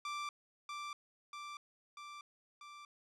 sawtooth tone with echo, 1174.7 Hz, D6, in tune, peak -35 dBFS, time 0.05-0.29 s, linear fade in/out 2 ms, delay 640 ms, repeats 4, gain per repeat -3 dB, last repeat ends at 2.85 s, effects low-pass 6000 Hz 12 dB/octave

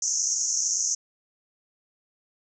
white band-pass noise, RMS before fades -26 dBFS, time 0.02-0.95 s, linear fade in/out 5 ms, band 5700 to 6800 Hz, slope 96 dB/octave, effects none

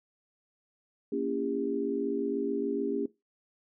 sine chord, A# diminished seventh, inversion none, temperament just, 233.1 / 279.7 / 335.6 / 402.8 Hz, A#3 / C#4 / E4 / G4, 0 / +16 / +31 / +47 cents, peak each -35 / -32 / -38 / -32 dBFS, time 1.12-3.06 s, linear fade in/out 5 ms, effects noise-tail reverb RT60 0.2 s tail -18 dB re dry

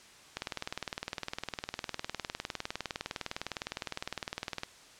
click train, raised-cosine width 0.2 ms, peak -17 dBFS, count 85, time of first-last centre 0.37-4.634 s, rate 19.7 Hz, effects white hiss -55 dBFS RMS until 4.99 s + low-pass 7000 Hz 12 dB/octave

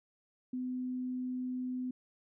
sine tone, 253 Hz, B3, 42 cents sharp, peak -34 dBFS, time 0.53-1.91 s, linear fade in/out 5 ms, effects none

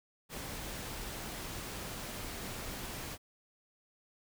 pink noise, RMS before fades -42 dBFS, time 0.29-3.18 s, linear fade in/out 50 ms, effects none

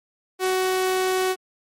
sawtooth tone, 373.3 Hz, F#4, 15 cents sharp, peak -16 dBFS, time 0.39-1.36 s, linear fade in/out 50 ms, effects MP3 64 kbps

